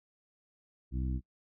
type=harmonic tone; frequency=64 Hz; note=C2; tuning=38 cents flat; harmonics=1 / 2 / 3 / 4 / 5; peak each=-32 / -38 / -42 / -44 / -46 dBFS; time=0.91-1.21 s; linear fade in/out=50 ms; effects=noise-tail reverb RT60 0.1 s tail -23 dB re dry